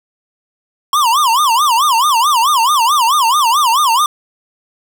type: tone with vibrato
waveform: square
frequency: 1050 Hz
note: C6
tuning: 6 cents sharp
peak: -10 dBFS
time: 0.93-4.06 s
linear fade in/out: 2 ms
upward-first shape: sine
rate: 4.6 Hz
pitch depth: 270 cents each way
effects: none